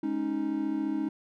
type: chord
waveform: triangle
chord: Ab suspended fourth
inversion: none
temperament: just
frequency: 207.7 / 276.9 / 311.5 Hz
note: Ab3 / Db4 / Eb4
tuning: 0 / -2 / +2 cents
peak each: -34 / -30 / -28 dBFS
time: 0.03-1.09 s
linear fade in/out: 5 ms
effects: none